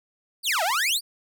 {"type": "exponential two-way sweep", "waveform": "sawtooth", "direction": "down then up", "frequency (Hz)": [4978, 624, 4978], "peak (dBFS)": -18, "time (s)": [0.43, 1.01], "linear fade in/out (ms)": 50, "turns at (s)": 0.63, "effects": []}